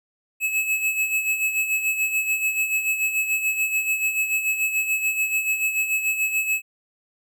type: tone with tremolo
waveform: square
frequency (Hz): 2587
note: E7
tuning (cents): -33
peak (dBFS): -19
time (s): 0.4-6.62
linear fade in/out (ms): 50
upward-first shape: sine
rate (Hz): 6.9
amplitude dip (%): 60
effects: none